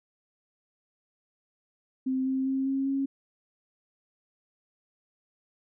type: tone with pitch steps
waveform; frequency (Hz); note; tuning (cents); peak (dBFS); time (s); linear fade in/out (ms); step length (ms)
sine; 261.2 / 264.1 / 267 / 269.9 / 272.9; C4 / C4 / C4 / C#4 / C#4; -3 / +16 / +35 / -46 / -27; -25; 2.06-3.06; 10; 200
effects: none